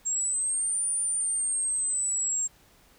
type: exponential two-way sweep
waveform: sine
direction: up then down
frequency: 7459 to 9397 to 7459 Hz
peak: -25 dBFS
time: 0.05-2.48 s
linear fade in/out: 20 ms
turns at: 0.89 s
effects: pink hiss -59 dBFS RMS until 2.98 s